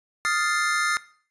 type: chord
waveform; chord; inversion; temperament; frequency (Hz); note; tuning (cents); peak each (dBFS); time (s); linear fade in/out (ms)
square; F dominant seventh; third; equal; 1244.5 / 1396.9 / 1760 / 2093; Eb6 / F6 / A6 / C7; 0 / 0 / 0 / 0; -28; 0.25-0.97; 0
effects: noise-tail reverb RT60 0.5 s tail -19 dB re dry + resampled to 24000 Hz